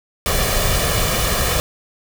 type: noise with comb filter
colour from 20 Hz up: pink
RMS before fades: -18 dBFS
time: 0.26-1.6 s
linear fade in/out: 0 ms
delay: 1.7 ms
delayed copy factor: +0.6
effects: none